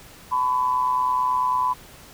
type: tone with amplitude modulation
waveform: sine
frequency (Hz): 1004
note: B5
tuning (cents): +28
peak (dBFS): -16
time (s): 0.31-1.74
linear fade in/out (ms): 20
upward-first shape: sine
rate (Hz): 129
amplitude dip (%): 60
effects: pink hiss -46 dBFS RMS until 2.13 s